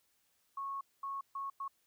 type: tone bursts at uneven times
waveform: sine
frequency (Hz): 1100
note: C#6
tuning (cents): -14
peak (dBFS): -37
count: 4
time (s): 0.57-0.81 / 1.03-1.21 / 1.35-1.5 / 1.6-1.68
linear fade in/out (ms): 5
effects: white hiss -75 dBFS RMS until 1.86 s